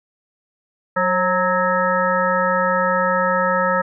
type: harmonic tone with a mistuned harmonic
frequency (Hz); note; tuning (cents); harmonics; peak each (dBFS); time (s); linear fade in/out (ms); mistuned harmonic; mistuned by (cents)
185; F#3; 0; 1 / 3 / 5 / 7 / 9 / 10; -26 / -20 / -23 / -20 / -25 / -27; 0.96-3.82; 10; 3; -48
effects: none